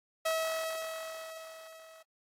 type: tone with level ramp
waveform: sawtooth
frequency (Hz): 645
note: E5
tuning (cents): -38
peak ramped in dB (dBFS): -24 to -49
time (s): 0.25-2.03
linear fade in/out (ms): 10
effects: AAC 48 kbps